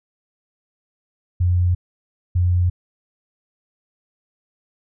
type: tone pair in turn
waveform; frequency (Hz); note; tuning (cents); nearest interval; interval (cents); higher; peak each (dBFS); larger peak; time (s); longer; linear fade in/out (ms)
sine; 89 / 89; F2 / F2; +33 / +33; unison; 0; neither; -14; neither; 1.4-1.75 / 2.35-2.7; neither; 10
effects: none